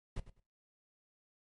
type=noise with echo; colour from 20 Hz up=brown; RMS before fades=-37 dBFS; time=0.16-0.2 s; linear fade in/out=5 ms; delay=100 ms; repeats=2; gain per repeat=-15 dB; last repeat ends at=0.4 s; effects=noise-tail reverb RT60 0.3 s tail -18 dB re dry + MP3 48 kbps